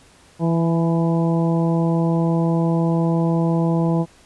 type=harmonic tone with a mistuned harmonic; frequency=165.9 Hz; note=E3; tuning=11 cents sharp; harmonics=1 / 2 / 3 / 4 / 5 / 6; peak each=-17 / -23 / -27 / -29 / -31 / -33 dBFS; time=0.39-4.06 s; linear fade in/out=50 ms; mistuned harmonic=5; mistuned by=+24 cents; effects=pink hiss -51 dBFS RMS until 4.25 s + resampled to 24000 Hz